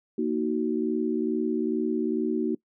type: chord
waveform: sine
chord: D# minor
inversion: second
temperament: just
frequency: 233.3 / 311.1 / 373.4 Hz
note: A#3 / D#4 / F#4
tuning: +2 / 0 / +16 cents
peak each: -28 dBFS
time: 0.18-2.55 s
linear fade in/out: 5 ms
effects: noise-tail reverb RT60 0.1 s tail -22 dB re dry